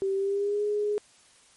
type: tone with pitch glide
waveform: sine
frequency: 388.4 to 416.3 Hz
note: G4 to G#4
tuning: -16 to +4 cents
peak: -24 dBFS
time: 0.02-0.98 s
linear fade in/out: 0 ms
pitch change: +120 cents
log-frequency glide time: 0.15-0.63 s
effects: white hiss -58 dBFS RMS until 1.56 s + MP3 48 kbps